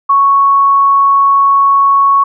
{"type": "tone", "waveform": "sine", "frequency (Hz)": 1108.7, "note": "C#6", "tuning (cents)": 0, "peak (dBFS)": -5, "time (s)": [0.09, 2.24], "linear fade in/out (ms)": 10, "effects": []}